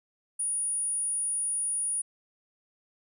sine tone, 9650 Hz, D9, 46 cents sharp, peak -27 dBFS, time 0.39-2.02 s, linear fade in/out 10 ms, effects none

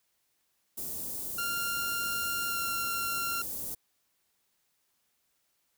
white band-stop noise, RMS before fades -37 dBFS, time 0.77-3.75 s, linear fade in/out 10 ms, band 460 to 9100 Hz, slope 12 dB/octave
sawtooth tone with pitch glide, 1394 to 1379.6 Hz, F6 to F6, -4 to -22 cents, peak -28 dBFS, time 1.38-3.42 s, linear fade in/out 5 ms, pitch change -18 cents, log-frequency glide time 2.47-2.62 s
effects white hiss -75 dBFS RMS until 5.77 s

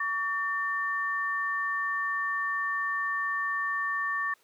sine tone pair together, 1135.7 / 1800 Hz, C#6 / A6, +42 / +39 cents, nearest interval minor sixth, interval 797 cents, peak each -31 / -29 dBFS, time 0-4.34 s, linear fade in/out 5 ms, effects pink hiss -64 dBFS RMS until 4.43 s + high-pass 400 Hz 12 dB/octave

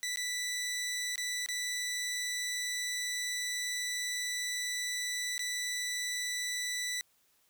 15% pulse tone with dropouts, 1975.5 Hz, B6, in tune, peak -27 dBFS, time 0.03-7.01 s, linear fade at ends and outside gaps 0 ms, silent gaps 0.159-0.172 / 1.157-1.179 / 1.461-1.487 / 5.38-5.393 s, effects white hiss -70 dBFS RMS until 7.49 s

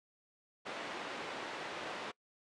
pink band-pass noise, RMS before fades -43 dBFS, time 0.65-2.12 s, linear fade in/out 20 ms, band 380 to 3000 Hz, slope 12 dB/octave, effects noise-tail reverb RT60 0.1 s tail -23 dB re dry + resampled to 22050 Hz

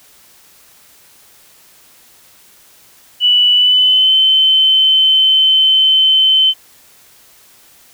sine tone with pitch glide, 2960 to 3071 Hz, F#7 to G7, 0 to -36 cents, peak -7 dBFS, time 3.2-6.54 s, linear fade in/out 50 ms, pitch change +64 cents, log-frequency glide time 3.53-4.14 s, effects white hiss -46 dBFS RMS until 7.93 s

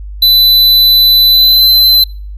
square tone with pitch glide, 4000 to 4053 Hz, B7 to B7, +21 to +44 cents, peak -4 dBFS, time 0.22-2.04 s, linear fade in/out 5 ms, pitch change +23 cents, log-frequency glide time 1.31-1.67 s, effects noise-tail reverb RT60 0.4 s tail -25 dB re dry + added 50 Hz sine -22 dBFS peak until 2.37 s

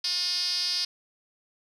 5% pulse tone with band-pass filter, 358.4 Hz, F4, 45 cents sharp, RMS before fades -28 dBFS, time 0.04-0.85 s, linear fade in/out 5 ms, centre 5000 Hz, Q 8.1, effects none

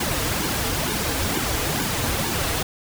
pink noise with flanger, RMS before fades -24 dBFS, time 0-2.63 s, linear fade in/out 5 ms, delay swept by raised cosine 1.5 to 5.5 ms, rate 2.2 Hz, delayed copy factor -0.75, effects none

